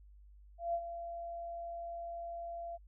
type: tone with ADSR envelope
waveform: sine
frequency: 683 Hz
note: F5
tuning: 39 cents flat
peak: -30 dBFS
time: 0.58-2.78 s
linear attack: 160 ms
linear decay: 60 ms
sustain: -10 dB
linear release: 30 ms
effects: added 50 Hz sine -55 dBFS peak until 2.87 s